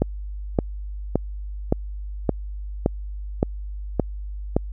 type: click train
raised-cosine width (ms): 2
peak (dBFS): -4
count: 9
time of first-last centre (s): 0.02-4.565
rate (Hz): 1.76
effects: added 50 Hz sine -29 dBFS peak until 4.72 s